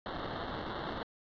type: noise with sample-and-hold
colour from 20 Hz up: white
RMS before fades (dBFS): -39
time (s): 0.06-1.03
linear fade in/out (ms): 0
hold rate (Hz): 2450
effects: resampled to 11025 Hz